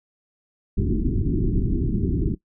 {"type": "low-pass noise", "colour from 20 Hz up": "pink", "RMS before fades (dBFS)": -22, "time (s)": [0.77, 2.35], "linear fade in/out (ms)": 10, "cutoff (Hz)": 390, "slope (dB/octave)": 96, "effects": ["noise-tail reverb RT60 0.1 s tail -17 dB re dry"]}